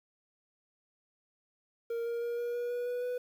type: tone with pitch steps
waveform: triangle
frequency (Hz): 465.3 / 469.3 / 473.4 / 477.6 / 481.7 / 485.9 / 490.1 / 494.4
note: A#4 / A#4 / A#4 / A#4 / B4 / B4 / B4 / B4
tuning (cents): -3 / +12 / +27 / +42 / -43 / -28 / -13 / +2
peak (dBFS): -30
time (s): 1.9-3.18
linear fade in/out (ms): 5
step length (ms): 160
effects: 10-bit